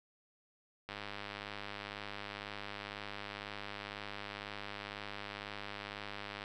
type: click train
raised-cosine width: 0.3 ms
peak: -26 dBFS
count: 567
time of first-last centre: 0.89-6.439 s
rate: 102 Hz
effects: none